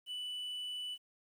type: tone with quantisation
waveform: triangle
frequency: 2976 Hz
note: F#7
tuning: 9 cents sharp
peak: -37 dBFS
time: 0.06-0.98 s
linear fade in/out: 50 ms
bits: 11
effects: none